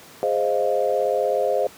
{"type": "chord", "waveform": "sine", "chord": "F minor seventh", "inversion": "first", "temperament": "equal", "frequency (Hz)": [415.3, 523.3, 622.3, 698.5], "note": ["Ab4", "C5", "Eb5", "F5"], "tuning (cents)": [0, 0, 0, 0], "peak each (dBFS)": [-25, -22, -24, -26], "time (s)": [0.23, 1.67], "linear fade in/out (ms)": 0, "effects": ["pink hiss -45 dBFS RMS until 1.77 s", "high-pass 150 Hz 12 dB/octave"]}